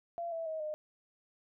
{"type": "tone with pitch steps", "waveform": "sine", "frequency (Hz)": [683, 658.2, 634.3, 611.3], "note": ["F5", "E5", "D#5", "D#5"], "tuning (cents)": [-39, -3, 33, -31], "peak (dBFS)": -35, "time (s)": [0.18, 0.74], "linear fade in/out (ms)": 0, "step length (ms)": 140, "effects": []}